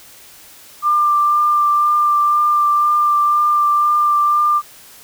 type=tone with vibrato; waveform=sine; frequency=1189 Hz; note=D6; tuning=21 cents sharp; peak=-11 dBFS; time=0.82-4.62 s; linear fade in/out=50 ms; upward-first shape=sine; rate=2 Hz; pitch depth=13 cents each way; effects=white hiss -42 dBFS RMS until 5.03 s